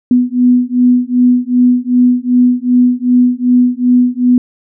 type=beating tone pair; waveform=sine; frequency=246.3 / 248.9 Hz; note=B3 / B3; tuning=-5 / +14 cents; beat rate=2.6 Hz; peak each=-10 dBFS; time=0.11-4.38 s; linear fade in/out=2 ms; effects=none